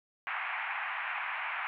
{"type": "band-pass noise", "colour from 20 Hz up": "white", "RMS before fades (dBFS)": -36, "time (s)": [0.27, 1.67], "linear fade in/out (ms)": 0, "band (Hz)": [760, 2500], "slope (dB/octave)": 48, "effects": []}